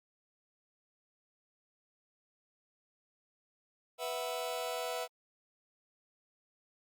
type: chord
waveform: sawtooth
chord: B suspended fourth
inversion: none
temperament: just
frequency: 493.9 / 658.5 / 740.8 Hz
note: B4 / E5 / F#5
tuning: 0 / -2 / +2 cents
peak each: -35 / -35 / -38 dBFS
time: 3.98-5.08 s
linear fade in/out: 50 ms
effects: Opus 48 kbps